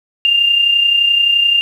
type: tone with amplitude modulation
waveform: sine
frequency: 2800 Hz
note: F7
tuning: 4 cents sharp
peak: -7 dBFS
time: 0.25-1.61 s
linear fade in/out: 0 ms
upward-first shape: sine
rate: 31.6 Hz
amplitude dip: 50%
effects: 7-bit